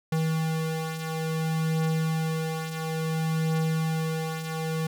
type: beating tone pair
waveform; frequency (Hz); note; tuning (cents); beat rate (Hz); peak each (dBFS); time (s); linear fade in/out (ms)
square; 159.6 / 160.18; D#3 / E3; +44 / -49; 0.58; -33 / -27; 0.12-4.87; 5
effects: none